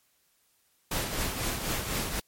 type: noise with tremolo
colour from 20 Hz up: pink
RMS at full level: -29 dBFS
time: 0.91-2.2 s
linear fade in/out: 5 ms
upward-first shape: triangle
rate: 4 Hz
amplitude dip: 55%
effects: white hiss -69 dBFS RMS until 2.27 s + MP3 64 kbps